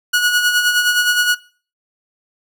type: tone with tremolo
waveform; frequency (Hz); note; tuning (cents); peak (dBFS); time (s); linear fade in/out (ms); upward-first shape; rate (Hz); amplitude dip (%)
sawtooth; 1458; F#6; -26; -8; 0.13-1.35; 10; sine; 9.6; 55
effects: noise-tail reverb RT60 0.4 s tail -19 dB re dry